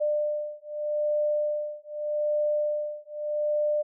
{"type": "beating tone pair", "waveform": "sine", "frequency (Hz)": [597, 597.82], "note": ["D5", "D5"], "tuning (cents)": [28, 31], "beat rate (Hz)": 0.82, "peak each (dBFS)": -28, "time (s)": [0, 3.83], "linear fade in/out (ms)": 20, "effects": []}